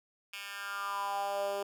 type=tone with high-pass filter sweep; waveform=10% pulse; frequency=200 Hz; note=G3; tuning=35 cents sharp; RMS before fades=-36 dBFS; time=0.33-1.63 s; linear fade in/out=5 ms; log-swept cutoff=2300 to 460 Hz; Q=4.5; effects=none